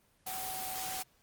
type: tone in noise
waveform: sine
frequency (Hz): 756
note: F#5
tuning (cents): +37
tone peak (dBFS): -41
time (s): 0.26-1.03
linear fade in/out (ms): 10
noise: white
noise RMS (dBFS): -39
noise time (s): 0.26-1.03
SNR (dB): -5
effects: pink hiss -69 dBFS RMS until 1.22 s + Opus 24 kbps